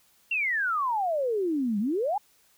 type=exponential two-way sweep; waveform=sine; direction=down then up; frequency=2794 to 196 to 869 Hz; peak=-24 dBFS; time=0.31-2.18 s; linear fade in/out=5 ms; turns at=1.79 s; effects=white hiss -63 dBFS RMS until 2.57 s